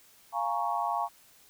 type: chord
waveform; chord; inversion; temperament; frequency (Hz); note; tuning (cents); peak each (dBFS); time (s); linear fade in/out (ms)
sine; Bb minor seventh; second; equal; 698.5 / 830.6 / 932.3 / 1108.7; F5 / Ab5 / Bb5 / Db6; 0 / 0 / 0 / 0; -33; 0.32-1.09; 50
effects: white hiss -59 dBFS RMS until 1.49 s